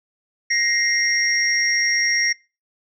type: tone cluster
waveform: sine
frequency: 1884 / 2095 / 5600 Hz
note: A#6 / C7 / F8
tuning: +18 / +2 / +4 cents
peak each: -21 dBFS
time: 0.5-2.33 s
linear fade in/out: 10 ms
effects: noise-tail reverb RT60 0.3 s tail -23 dB re dry + tanh soft clip ceiling -7 dBFS